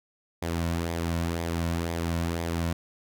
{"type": "tone with flanger", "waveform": "sawtooth", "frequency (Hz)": 84, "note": "E2", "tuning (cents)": 33, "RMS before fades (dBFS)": -29, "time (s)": [0.42, 2.73], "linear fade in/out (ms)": 5, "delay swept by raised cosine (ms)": [0.7, 2.5], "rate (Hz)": 2, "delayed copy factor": -0.5, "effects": []}